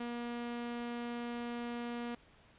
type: tone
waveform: sawtooth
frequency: 238.5 Hz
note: A#3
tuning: 40 cents sharp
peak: -34 dBFS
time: 0-2.15 s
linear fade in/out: 5 ms
effects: pink hiss -63 dBFS RMS until 2.58 s + resampled to 8000 Hz